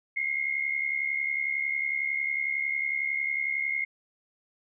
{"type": "tone pair together", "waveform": "sine", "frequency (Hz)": [2087, 2158], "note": ["C7", "C#7"], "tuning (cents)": [-5, -47], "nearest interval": "minor second", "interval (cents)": 58, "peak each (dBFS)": [-31, -28], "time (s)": [0.16, 3.85], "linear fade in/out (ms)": 10, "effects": []}